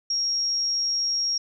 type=tone; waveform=sine; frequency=5588 Hz; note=F8; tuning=in tune; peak=-22 dBFS; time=0.1-1.38 s; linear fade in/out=5 ms; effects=none